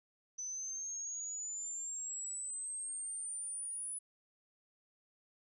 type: exponential sweep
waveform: sine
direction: up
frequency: 6000 to 9956 Hz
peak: -39 dBFS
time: 0.38-3.99 s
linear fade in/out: 10 ms
effects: none